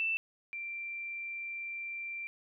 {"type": "tone pair in turn", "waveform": "sine", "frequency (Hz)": [2660, 2358], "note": ["E7", "D7"], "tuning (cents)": [15, 6], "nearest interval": "major second", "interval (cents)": 209, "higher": "first", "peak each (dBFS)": [-29, -37], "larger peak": "first", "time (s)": [[0, 0.17], [0.53, 2.27]], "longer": "second", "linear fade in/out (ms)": 0, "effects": []}